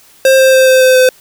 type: tone with pitch steps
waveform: square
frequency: 530 / 526.3 / 522.7 / 519.1 / 515.5 / 511.9 Hz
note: C5 / C5 / C5 / C5 / C5 / C5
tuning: +22 / +10 / -2 / -14 / -26 / -38 cents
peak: -5 dBFS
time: 0.25-1.09 s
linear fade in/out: 2 ms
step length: 140 ms
effects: white hiss -44 dBFS RMS until 1.2 s